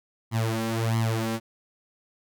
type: tone with flanger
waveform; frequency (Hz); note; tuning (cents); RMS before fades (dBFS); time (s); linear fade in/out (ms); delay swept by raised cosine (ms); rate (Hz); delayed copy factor
sawtooth; 112.9; A2; +45; -26; 0.31-1.4; 50; 0.96 to 3.76; 1.5; +1
effects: none

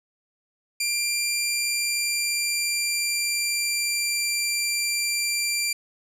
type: tone with pitch glide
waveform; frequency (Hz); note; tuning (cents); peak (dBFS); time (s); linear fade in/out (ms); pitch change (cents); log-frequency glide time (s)
15% pulse; 2380 to 2365; D7 to D7; +22 to +12; -16; 0.8-5.73; 5; -10; 1.39-4.3
effects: none

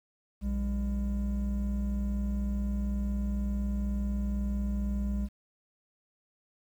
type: tone pair together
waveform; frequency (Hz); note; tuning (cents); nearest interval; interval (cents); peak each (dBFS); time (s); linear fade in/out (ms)
triangle; 59.95 / 201.9; A#1 / G#3; +49 / -49; octave + major sixth; 2102; -27 / -30; 0.41-5.29; 50
effects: tanh soft clip ceiling -20 dBFS + 10-bit

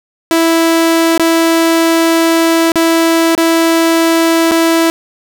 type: tone with dropouts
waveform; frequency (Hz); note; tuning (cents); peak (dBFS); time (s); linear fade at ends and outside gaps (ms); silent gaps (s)
sawtooth; 329.6; E4; 0; -4; 0.31-4.9; 0; 1.177-1.196 / 2.719-2.757 / 3.351-3.378 / 4.511-4.517
effects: none

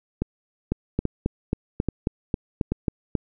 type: two click trains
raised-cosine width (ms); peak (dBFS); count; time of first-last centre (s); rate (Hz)
3; -10 / -9; 4 / 10; 0.22-2.72 / 0.72-3.152; 1.2 / 3.7
effects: none

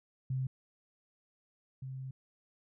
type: tone pair in turn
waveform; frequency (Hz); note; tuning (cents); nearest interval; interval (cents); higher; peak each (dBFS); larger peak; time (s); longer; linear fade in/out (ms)
sine; 130.81 / 131.87; C3 / C3; 0 / +14; unison; 14; second; -31 / -39; first; 0.3-0.47 / 1.82-2.11; second; 5
effects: none

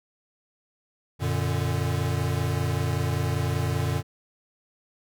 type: chord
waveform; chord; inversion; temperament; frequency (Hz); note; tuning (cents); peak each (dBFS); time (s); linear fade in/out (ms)
square; Gb augmented; none; equal with one note detuned; 91.28 / 116.54 / 146.83; Gb2 / Bb2 / D3; -23 / 0 / 0; -29; 1.19-4.03; 50
effects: none

